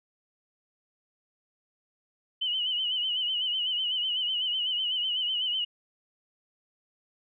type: tone with vibrato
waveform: sine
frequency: 2984 Hz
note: F#7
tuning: 14 cents sharp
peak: -26 dBFS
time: 2.41-5.65 s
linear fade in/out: 10 ms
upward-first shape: sine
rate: 8 Hz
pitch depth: 70 cents each way
effects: none